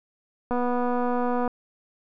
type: click train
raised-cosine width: 1 ms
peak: -14 dBFS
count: 238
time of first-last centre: 0.51-1.477 s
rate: 245 Hz
effects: none